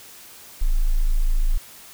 sine tone, 27.37 Hz, A0, 8 cents flat, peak -15 dBFS, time 0.61-1.58 s, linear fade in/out 10 ms, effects white hiss -44 dBFS RMS until 1.93 s

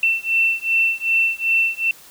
sine beating tone pair, 2686 / 2688.6 Hz, E7 / E7, +32 / +34 cents, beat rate 2.6 Hz, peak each -19 dBFS, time 0.03-1.91 s, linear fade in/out 2 ms, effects white hiss -45 dBFS RMS until 2.1 s

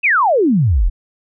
sine exponential sweep, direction down, 2714 to 34.65 Hz, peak -10 dBFS, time 0.03-0.9 s, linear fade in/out 20 ms, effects none

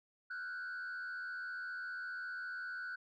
sine tone with frequency modulation, 1488 Hz, F#6, 9 cents sharp, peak -38 dBFS, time 0.3-2.96 s, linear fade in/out 10 ms, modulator 85.2 Hz, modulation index 0.81, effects tanh soft clip ceiling -39 dBFS

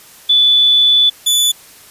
sine / sawtooth tone pair in turn, 3473 / 3473 Hz, A7 / A7, -23 / -23 cents, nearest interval unison, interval 0 cents, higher neither, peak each -7 dBFS, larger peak neither, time 0.29-1.1 / 1.26-1.52 s, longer first, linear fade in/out 10 ms, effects white hiss -41 dBFS RMS until 1.9 s + resampled to 32000 Hz

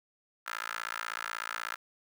15% pulse tone with high-pass filter, 56.3 Hz, A1, 40 cents sharp, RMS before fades -38 dBFS, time 0.46-1.76 s, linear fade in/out 10 ms, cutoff 1400 Hz, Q 3.4, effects none

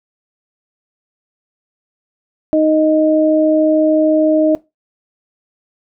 sine tone pair together, 311.3 / 622.3 Hz, D#4 / D#5, +1 / 0 cents, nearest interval octave, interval 1199 cents, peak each -12 dBFS, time 2.53-4.55 s, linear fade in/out 0 ms, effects noise-tail reverb RT60 0.2 s tail -20 dB re dry

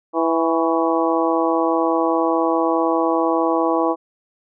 harmonic tone with a mistuned harmonic, 164.81 Hz, E3, in tune, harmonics 2 / 3 / 4 / 5 / 6 / 7, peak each -20 / -22 / -23 / -24 / -25 / -25 dBFS, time 0.13-3.96 s, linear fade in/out 50 ms, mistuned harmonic 7, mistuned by -52 cents, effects none

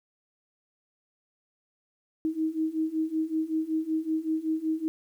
sine beating tone pair, 314.2 / 319.5 Hz, D#4 / D#4, +17 / +46 cents, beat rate 5.3 Hz, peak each -30 / -28 dBFS, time 2.25-4.88 s, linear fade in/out 0 ms, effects 10-bit

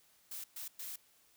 blue noise bursts at uneven times, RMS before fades -44 dBFS, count 3, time 0.31-0.44 / 0.56-0.68 / 0.79-0.96 s, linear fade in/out 5 ms, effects white hiss -68 dBFS RMS until 1.36 s

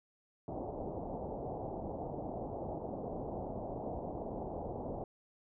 white low-pass noise, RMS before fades -41 dBFS, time 0.48-5.04 s, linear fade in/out 2 ms, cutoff 810 Hz, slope 48 dB/octave, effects none

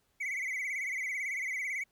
triangle tone with vibrato, 2132 Hz, C7, 32 cents sharp, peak -31 dBFS, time 0.2-1.84 s, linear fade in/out 10 ms, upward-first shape sine, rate 18 Hz, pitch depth 120 cents each way, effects pink hiss -74 dBFS RMS until 1.91 s

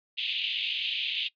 white band-pass noise, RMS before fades -31 dBFS, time 0.17-1.29 s, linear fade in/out 20 ms, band 2600 to 3500 Hz, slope 48 dB/octave, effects noise-tail reverb RT60 0.1 s tail -21 dB re dry + resampled to 11025 Hz

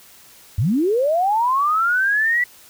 sine linear sweep, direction up, 82.41 to 1975.5 Hz, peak -15 dBFS, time 0.58-2.44 s, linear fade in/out 5 ms, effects white hiss -47 dBFS RMS until 2.69 s

